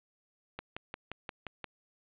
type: click train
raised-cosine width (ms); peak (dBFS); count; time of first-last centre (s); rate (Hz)
0.3; -22; 7; 0.59-1.643; 5.7
effects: resampled to 8000 Hz + 8-bit